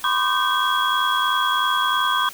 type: tone cluster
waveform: sine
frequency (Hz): 1006 / 1089 / 1199 / 1549 / 3319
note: B5 / C#6 / D6 / G6 / G#7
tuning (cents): +32 / -31 / +36 / -21 / -2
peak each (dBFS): -24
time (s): 0.04-2.29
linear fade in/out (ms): 2
effects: white hiss -39 dBFS RMS until 2.33 s